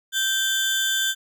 30% pulse tone pair together, 1563 / 3512 Hz, G6 / A7, -6 / -4 cents, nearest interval octave + major second, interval 1402 cents, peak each -21 dBFS, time 0.12-1.15 s, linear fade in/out 50 ms, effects none

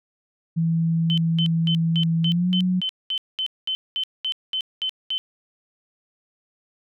sine tone with pitch glide, 164.7 to 182.75 Hz, E3 to F#3, -1 to -21 cents, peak -18 dBFS, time 0.56-2.81 s, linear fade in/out 20 ms, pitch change +180 cents, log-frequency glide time 2.25-2.5 s
sine tone bursts, 3062 Hz, G7, 41 cents flat, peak -22 dBFS, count 15, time 1.1-5.18 s, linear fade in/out 0 ms, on 76 ms, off 210 ms
effects none

